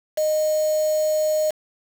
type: tone with quantisation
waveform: sine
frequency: 617 Hz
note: D#5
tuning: 15 cents flat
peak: -18 dBFS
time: 0.17-1.51 s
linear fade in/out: 10 ms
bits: 5
effects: none